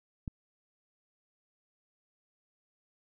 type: click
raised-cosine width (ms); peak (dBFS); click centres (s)
5; -24; 0.278
effects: none